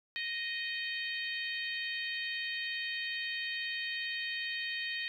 harmonic tone, 622.3 Hz, D#5, in tune, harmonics 3 / 4 / 5 / 6 / 7, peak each -38 / -40 / -42 / -44 / -45 dBFS, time 0.16-5.08 s, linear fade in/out 0 ms, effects 11-bit

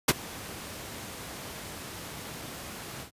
pink noise with ADSR envelope, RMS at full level -17 dBFS, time 0.08-3.11 s, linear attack 8 ms, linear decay 36 ms, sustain -23 dB, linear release 96 ms, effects high-pass 80 Hz 12 dB/octave + resampled to 32000 Hz

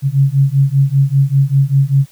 sine beating tone pair, 135.2 / 140.3 Hz, C#3 / C#3, -43 / +21 cents, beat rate 5.1 Hz, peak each -12 dBFS, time 0.02-2.06 s, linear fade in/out 50 ms, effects white hiss -48 dBFS RMS until 2.11 s

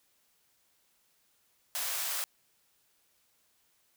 white high-pass noise, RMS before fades -34 dBFS, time 1.75-2.24 s, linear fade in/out 0 ms, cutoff 600 Hz, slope 24 dB/octave, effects white hiss -71 dBFS RMS until 3.96 s

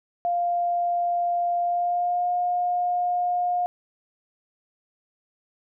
sine tone with pitch glide, 698.5 to 712.4 Hz, F5 to F5, 0 to +34 cents, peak -21 dBFS, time 0.25-3.66 s, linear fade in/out 0 ms, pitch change +34 cents, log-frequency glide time 1.61-2.3 s, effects none

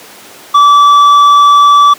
sine tone with tanh clipping, 1156 Hz, D6, 28 cents flat, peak -3 dBFS, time 0.54-1.94 s, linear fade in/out 10 ms, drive 7 dB, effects pink hiss -33 dBFS RMS until 1.98 s + high-pass 300 Hz 12 dB/octave

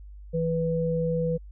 sine tone pair together, 163.59 / 493.9 Hz, E3 / B4, -13 / 0 cents, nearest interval octave + perfect fifth, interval 1913 cents, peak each -26 dBFS, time 0.33-1.38 s, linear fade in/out 20 ms, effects added 50 Hz sine -41 dBFS peak until 1.51 s

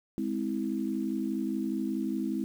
sine chord, Ab augmented, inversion none, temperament just, 207.7 / 259.6 / 324.5 Hz, Ab3 / C4 / E4, 0 / -13 / -27 cents, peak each -33 dBFS, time 0.18-2.44 s, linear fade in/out 0 ms, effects 9-bit

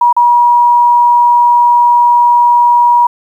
sine tone with dropouts, 960 Hz, B5, 49 cents flat, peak -4 dBFS, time 0.01-3.07 s, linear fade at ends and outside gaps 5 ms, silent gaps 0.128-0.165 s, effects 7-bit

